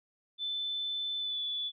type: tone with pitch glide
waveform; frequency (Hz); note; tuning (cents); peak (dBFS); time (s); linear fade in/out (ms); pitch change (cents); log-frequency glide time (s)
sine; 3520 to 3454; A7 to A7; 0 to -33; -32; 0.38-1.72; 50; -33; 1.19-1.4
effects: none